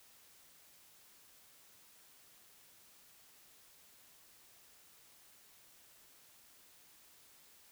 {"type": "silence", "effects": ["white hiss -63 dBFS RMS until 7.71 s"]}